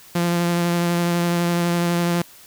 sawtooth tone with vibrato, 172.6 Hz, F3, 20 cents flat, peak -14 dBFS, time 0.15-2.22 s, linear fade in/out 5 ms, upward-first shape triangle, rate 12 Hz, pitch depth 16 cents each way, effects white hiss -46 dBFS RMS until 2.46 s

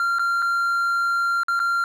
triangle tone with dropouts, 1383 Hz, F6, 17 cents flat, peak -17 dBFS, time 0-1.84 s, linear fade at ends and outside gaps 1 ms, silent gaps 0.186-0.194 / 0.421-0.424 / 1.434-1.483 / 1.593-1.6 s, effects none

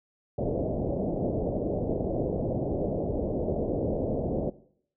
white low-pass noise, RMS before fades -29 dBFS, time 0.38-4.5 s, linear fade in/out 5 ms, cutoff 630 Hz, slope 48 dB/octave, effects noise-tail reverb RT60 0.6 s tail -18 dB re dry

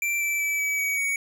square tone with pitch steps, 2349 / 2327 / 2306 / 2285 / 2264 / 2243 Hz, D7 / D7 / D7 / D7 / C#7 / C#7, 0 / -17 / -32 / -48 / +36 / +20 cents, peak -24 dBFS, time 0.02-1.16 s, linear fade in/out 2 ms, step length 190 ms, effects none

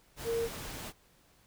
sine tone in noise, 461.9 Hz, A#4, 16 cents flat, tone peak -29 dBFS, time 0.24-0.49 s, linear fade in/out 50 ms, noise pink, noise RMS -42 dBFS, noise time 0.16-0.93 s, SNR +10 dB, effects pink hiss -65 dBFS RMS until 1.46 s

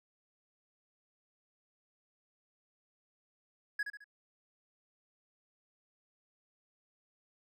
triangle tone with echo, 1672 Hz, G#6, 11 cents sharp, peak -29 dBFS, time 3.79-3.83 s, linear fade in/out 5 ms, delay 71 ms, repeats 3, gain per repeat -7 dB, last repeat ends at 4.043 s, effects none

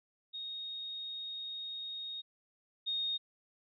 sine tone pair in turn, 3729 / 3710 Hz, A#7 / A#7, 0 / -9 cents, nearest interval unison, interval 9 cents, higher first, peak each -39 / -32 dBFS, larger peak second, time 0.33-2.22 / 2.86-3.18 s, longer first, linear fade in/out 20 ms, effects none

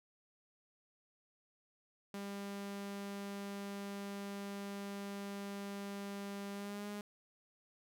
sawtooth tone with pitch glide, 200 to 206 Hz, G3 to G#3, +35 to -14 cents, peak -38 dBFS, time 2.14-7.01 s, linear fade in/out 2 ms, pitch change +51 cents, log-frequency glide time 6.53-6.88 s, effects none

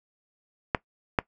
clicks, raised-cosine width 0.5 ms, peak -6 dBFS, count 2, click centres 0.748 / 1.188 s, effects noise-tail reverb RT60 0.1 s tail -20 dB re dry

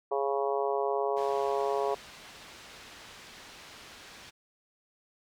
harmonic tone, 138.59 Hz, C#3, in tune, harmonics 3 / 4 / 5 / 6 / 7 / 8, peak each -30 / -34 / -33 / -38 / -36 / -39 dBFS, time 0.11-1.95 s, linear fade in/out 10 ms
white low-pass noise, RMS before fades -50 dBFS, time 1.16-4.31 s, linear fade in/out 20 ms, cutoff 4100 Hz, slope 12 dB/octave
effects none

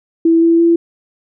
sine tone with pitch steps, 330 / 333.4 / 336.9 Hz, E4 / E4 / E4, +2 / +20 / +38 cents, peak -7 dBFS, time 0.25-0.76 s, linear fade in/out 5 ms, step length 170 ms, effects none

